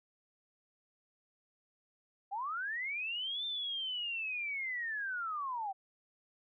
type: linear two-way sweep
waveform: sine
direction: up then down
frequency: 750 to 3595 to 750 Hz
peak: -35 dBFS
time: 2.31-5.73 s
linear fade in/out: 20 ms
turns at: 3.45 s
effects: none